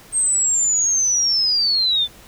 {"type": "linear sweep", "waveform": "sine", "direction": "down", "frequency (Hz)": [8480, 3481], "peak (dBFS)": -15, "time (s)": [0.12, 2.08], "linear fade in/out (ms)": 50, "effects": ["pink hiss -45 dBFS RMS until 2.27 s"]}